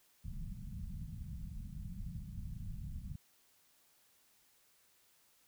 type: low-pass noise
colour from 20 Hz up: pink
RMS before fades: -44 dBFS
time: 0.24-3.16 s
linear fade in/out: 5 ms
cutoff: 200 Hz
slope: 48 dB/octave
effects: white hiss -70 dBFS RMS until 5.47 s